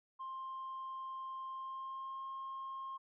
sine tone with pitch glide, 1055 to 1069.7 Hz, C6 to C6, +14 to +38 cents, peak -40 dBFS, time 0.19-2.98 s, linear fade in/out 20 ms, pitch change +24 cents, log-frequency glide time 1.51-2.25 s, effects tanh soft clip ceiling -39 dBFS

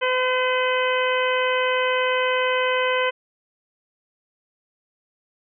harmonic tone, 509 Hz, C5, 48 cents flat, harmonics 1 / 2 / 3 / 4 / 5 / 6, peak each -22 / -25 / -27 / -28 / -29 / -30 dBFS, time 0.01-3.11 s, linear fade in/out 20 ms, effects none

